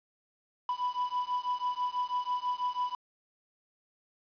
triangle beating tone pair, 987.8 / 993.9 Hz, B5 / B5, 0 / +11 cents, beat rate 6.1 Hz, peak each -31 dBFS, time 0.69-2.95 s, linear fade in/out 2 ms, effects resampled to 11025 Hz + 9-bit

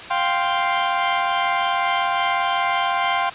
sawtooth chord, F suspended second, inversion none, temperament equal, 698.5 / 784 / 1046.5 Hz, F5 / G5 / C6, 0 / 0 / 0 cents, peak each -20 / -19 / -18 dBFS, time 0.1-3.3 s, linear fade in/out 10 ms, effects white hiss -35 dBFS RMS until 3.34 s + resampled to 8000 Hz

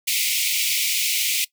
pink high-pass noise, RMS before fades -22 dBFS, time 0.07-1.45 s, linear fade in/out 10 ms, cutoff 2100 Hz, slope 96 dB/octave, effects noise-tail reverb RT60 0.1 s tail -20 dB re dry

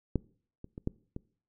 clicks, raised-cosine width 3 ms, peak -14 / -30 / -28 / -17 / -25 dBFS, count 5, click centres 0.157 / 0.644 / 0.779 / 0.874 / 1.164 s, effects noise-tail reverb RT60 0.5 s tail -23 dB re dry

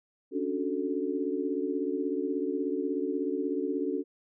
sine chord, D major seventh, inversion third, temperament equal, 277.2 / 293.7 / 370 / 440 Hz, C#4 / D4 / F#4 / A4, 0 / 0 / 0 / 0 cents, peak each -33 / -34 / -33 / -34 dBFS, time 0.31-4.04 s, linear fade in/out 50 ms, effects none

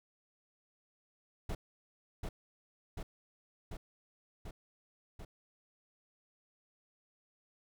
brown noise with echo, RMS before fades -36 dBFS, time 1.49-1.55 s, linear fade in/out 5 ms, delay 740 ms, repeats 5, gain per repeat -2 dB, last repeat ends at 5.25 s, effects none

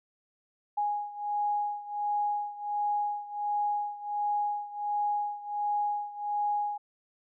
sine beating tone pair, 827 / 828.4 Hz, G#5 / G#5, -8 / -5 cents, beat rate 1.4 Hz, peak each -30 / -33 dBFS, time 0.77-6.78 s, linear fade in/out 10 ms, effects none

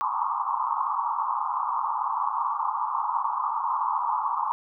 pink band-pass noise, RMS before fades -27 dBFS, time 0.01-4.52 s, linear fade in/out 0 ms, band 850 to 1200 Hz, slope 96 dB/octave, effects none

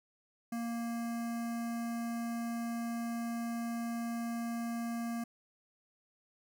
square tone with notch filter, 233.1 Hz, A#3, in tune, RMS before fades -37 dBFS, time 0.52-5.24 s, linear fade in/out 5 ms, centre 3500 Hz, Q 1.1, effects none

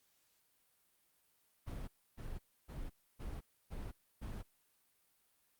brown noise bursts, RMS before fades -44 dBFS, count 6, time 1.66-4.43 s, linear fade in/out 20 ms, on 220 ms, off 290 ms, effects white hiss -75 dBFS RMS until 5.59 s + Opus 48 kbps

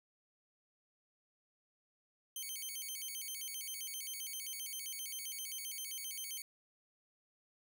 5% pulse tone with vibrato, 2637 Hz, E7, in tune, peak -33 dBFS, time 2.36-6.42 s, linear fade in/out 2 ms, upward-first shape square, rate 7.6 Hz, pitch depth 290 cents each way, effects none

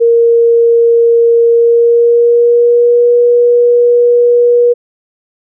sine tone with pitch glide, 466.2 to 481 Hz, A#4 to B4, 0 to -46 cents, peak -4 dBFS, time 0-4.74 s, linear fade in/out 20 ms, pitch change +54 cents, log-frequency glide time 1.49-3.15 s, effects none

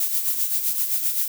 violet noise with tremolo, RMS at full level -21 dBFS, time 0-1.28 s, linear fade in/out 2 ms, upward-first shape sine, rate 7.7 Hz, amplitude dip 55%, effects none

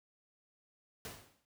pink noise with exponential decay, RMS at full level -42 dBFS, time 1.05-1.45 s, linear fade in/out 1 ms, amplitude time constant 86 ms, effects high-pass 60 Hz 12 dB/octave

